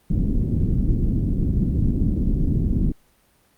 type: low-pass noise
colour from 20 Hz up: pink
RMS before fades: -20 dBFS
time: 0.1-2.92 s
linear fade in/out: 5 ms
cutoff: 280 Hz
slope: 24 dB/octave
effects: pink hiss -60 dBFS RMS until 3.57 s + Opus 32 kbps